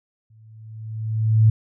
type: tone with exponential growth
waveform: sine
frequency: 110 Hz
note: A2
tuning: in tune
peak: -9 dBFS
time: 0.3-1.5 s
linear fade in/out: 5 ms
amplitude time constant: 260 ms
effects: none